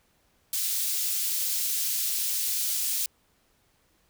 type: high-pass noise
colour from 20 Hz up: white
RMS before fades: -28 dBFS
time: 0.53-3.06 s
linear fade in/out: 2 ms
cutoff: 3900 Hz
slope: 12 dB/octave
effects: pink hiss -67 dBFS RMS until 4.09 s